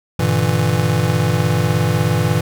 square chord, E half-diminished seventh, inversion first, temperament just, 98.89 / 118.67 / 148.33 / 164.81 Hz, G2 / Bb2 / D3 / E3, +16 / +31 / +18 / 0 cents, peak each -21 / -19 / -23 / -20 dBFS, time 0.19-2.41 s, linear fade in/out 5 ms, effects none

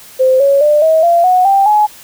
sine tone with pitch steps, 519 / 556.3 / 596.2 / 639 / 684.8 / 734 / 786.7 / 843.1 Hz, C5 / C#5 / D5 / D#5 / F5 / F#5 / G5 / G#5, -14 / +6 / +26 / +46 / -34 / -14 / +6 / +26 cents, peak -6 dBFS, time 0.19-1.87 s, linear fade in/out 20 ms, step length 210 ms, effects white hiss -37 dBFS RMS until 2.03 s

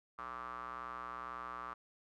square tone with band-pass filter, 61 Hz, B1, 21 cents flat, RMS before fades -45 dBFS, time 0.18-1.74 s, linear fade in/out 10 ms, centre 1200 Hz, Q 7.4, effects none

